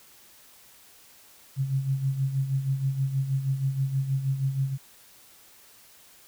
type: tone with tremolo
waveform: sine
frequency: 135.2 Hz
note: C#3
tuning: 43 cents flat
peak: -21 dBFS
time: 1.56-4.78 s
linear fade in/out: 50 ms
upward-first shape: sine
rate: 6.3 Hz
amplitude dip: 65%
effects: white hiss -54 dBFS RMS until 6.27 s